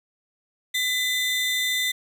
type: tone pair together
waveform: 40% pulse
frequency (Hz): 2010 / 3587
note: B6 / A7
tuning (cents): +30 / +33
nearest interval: minor seventh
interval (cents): 1003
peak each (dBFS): -24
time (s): 0.74-1.92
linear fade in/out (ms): 10
effects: none